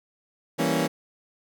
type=chord; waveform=20% pulse; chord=E diminished seventh; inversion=none; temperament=equal; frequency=164.81 / 196 / 233.1 / 277.2 Hz; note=E3 / G3 / Bb3 / Db4; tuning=0 / 0 / 0 / 0 cents; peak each=-22 / -26 / -23 / -22 dBFS; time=0.58-0.88 s; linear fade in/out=20 ms; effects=none